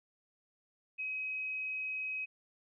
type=tone; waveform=sine; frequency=2537 Hz; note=D#7; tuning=33 cents sharp; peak=-35 dBFS; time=0.98-2.26 s; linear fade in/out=20 ms; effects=none